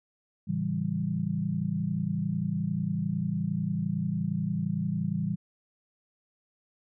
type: chord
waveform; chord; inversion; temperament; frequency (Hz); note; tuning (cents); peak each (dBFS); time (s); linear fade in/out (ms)
sine; A dominant seventh; none; equal; 110 / 138.59 / 164.81 / 196; A2 / C#3 / E3 / G3; 0 / 0 / 0 / 0; -36 / -36 / -30 / -31; 0.47-5.36; 20
effects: none